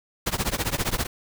pink noise with tremolo, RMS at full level -22 dBFS, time 0.26-1.07 s, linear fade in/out 10 ms, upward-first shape triangle, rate 15 Hz, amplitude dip 100%, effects none

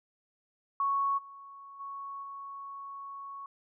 sine tone with level steps, 1108.7 Hz, C#6, in tune, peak -26 / -46 / -38 / -40 dBFS, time 0.8-3.46 s, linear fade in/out 2 ms, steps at 1.17 / 1.79 / 2.22 s, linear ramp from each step 20 ms, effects none

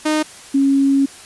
sawtooth / sine tone pair in turn, 307.7 / 274.8 Hz, D#4 / C#4, -19 / -15 cents, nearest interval major second, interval 196 cents, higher first, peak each -11 dBFS, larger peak neither, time 0.05-0.23 / 0.54-1.06 s, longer second, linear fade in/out 10 ms, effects white hiss -39 dBFS RMS until 1.25 s + resampled to 24000 Hz

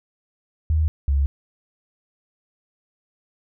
sine tone pair in turn, 78.2 / 69.54 Hz, D#2 / C#2, +9 / +6 cents, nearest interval major second, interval 203 cents, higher first, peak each -16 dBFS, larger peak neither, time 0.7-0.88 / 1.08-1.26 s, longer neither, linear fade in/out 0 ms, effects none

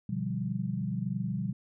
sine chord, G dominant seventh, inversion first, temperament equal, 123.47 / 146.83 / 174.61 / 196 Hz, B2 / D3 / F3 / G3, 0 / 0 / 0 / 0 cents, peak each -35 / -38 / -35 / -34 dBFS, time 0.09-1.53 s, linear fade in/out 5 ms, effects none

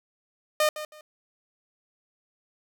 sawtooth tone with echo, 610 Hz, D#5, 34 cents flat, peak -16 dBFS, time 0.6-0.69 s, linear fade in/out 2 ms, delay 160 ms, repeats 2, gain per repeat -13 dB, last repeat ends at 1.01 s, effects none

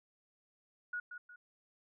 sine tone with echo, 1454 Hz, F#6, 31 cents flat, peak -36 dBFS, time 0.93-1 s, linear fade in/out 5 ms, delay 180 ms, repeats 2, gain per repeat -8 dB, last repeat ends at 1.36 s, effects none

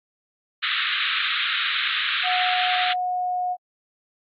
white band-pass noise, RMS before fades -24 dBFS, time 0.62-2.94 s, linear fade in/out 20 ms, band 1200 to 3900 Hz, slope 96 dB/octave
sine tone with pitch glide, 730 to 724.5 Hz, F#5 to F#5, -24 to -37 cents, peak -22 dBFS, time 2.23-3.57 s, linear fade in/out 50 ms, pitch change -13 cents, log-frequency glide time 2.65-3.44 s
effects AAC 48 kbps

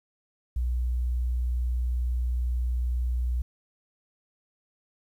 sine tone, 61.1 Hz, B1, 18 cents flat, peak -24 dBFS, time 0.56-3.42 s, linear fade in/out 5 ms, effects 10-bit

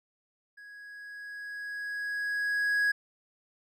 triangle tone with level ramp, 1661.2 Hz, G#6, in tune, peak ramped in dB -45 to -21 dBFS, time 0.57-2.92 s, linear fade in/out 10 ms, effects none

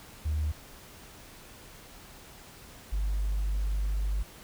sine tone pair in turn, 76.1 / 49.99 Hz, D#2 / G1, -38 / +35 cents, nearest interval perfect fifth, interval 727 cents, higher first, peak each -25 dBFS, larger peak neither, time 0.25-0.52 / 2.92-4.23 s, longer second, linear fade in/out 10 ms, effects tanh soft clip ceiling -23 dBFS + pink hiss -50 dBFS RMS until 4.43 s

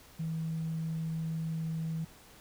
sine tone, 161.5 Hz, E3, 35 cents flat, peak -31 dBFS, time 0.19-2.05 s, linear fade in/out 10 ms, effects tanh soft clip ceiling -27 dBFS + pink hiss -56 dBFS RMS until 2.4 s

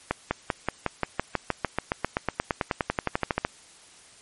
accelerating click train, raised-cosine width 0.5 ms, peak -8 dBFS, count 28, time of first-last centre 0.11-3.449 s, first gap 200 ms, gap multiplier 0.96, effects white hiss -52 dBFS RMS until 4.21 s + MP3 48 kbps

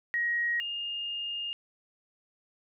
sine tone pair in turn, 1891 / 2828 Hz, A#6 / F7, +24 / +21 cents, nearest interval perfect fifth, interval 697 cents, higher second, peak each -26 / -32 dBFS, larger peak first, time 0.14-0.6 / 0.6-1.53 s, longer second, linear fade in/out 0 ms, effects none

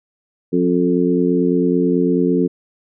harmonic tone with a mistuned harmonic, 89.1 Hz, F2, 35 cents sharp, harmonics 2 / 3 / 4 / 5, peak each -19 / -17 / -19 / -20 dBFS, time 0.52-2.48 s, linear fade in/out 20 ms, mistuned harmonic 5, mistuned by -16 cents, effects none

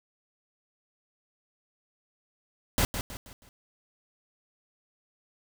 pink noise with echo, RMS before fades -24 dBFS, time 2.78-2.85 s, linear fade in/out 0 ms, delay 160 ms, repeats 4, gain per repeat -8 dB, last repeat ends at 3.49 s, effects none

